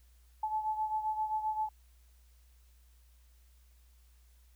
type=beating tone pair; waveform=sine; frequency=863 / 870.6 Hz; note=A5 / A5; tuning=-34 / -19 cents; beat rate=7.6 Hz; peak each=-32 / -38 dBFS; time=0.43-1.69 s; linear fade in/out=5 ms; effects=added 60 Hz sine -59 dBFS peak until 4.55 s + white hiss -71 dBFS RMS until 4.55 s